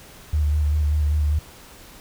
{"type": "tone with vibrato", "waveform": "sine", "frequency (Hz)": 74.9, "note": "D2", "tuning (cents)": 35, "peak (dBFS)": -17, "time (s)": [0.33, 1.39], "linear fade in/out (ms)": 5, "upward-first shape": "square", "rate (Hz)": 5.1, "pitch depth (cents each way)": 24, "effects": ["pink hiss -45 dBFS RMS until 2 s"]}